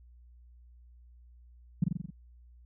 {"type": "tone with echo", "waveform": "sine", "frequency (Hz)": 169.5, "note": "E3", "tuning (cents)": 49, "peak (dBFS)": -20, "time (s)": [1.82, 1.84], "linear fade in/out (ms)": 5, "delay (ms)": 44, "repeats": 6, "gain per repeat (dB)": -3, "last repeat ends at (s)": 2.104, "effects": ["added 60 Hz sine -53 dBFS peak until 2.65 s"]}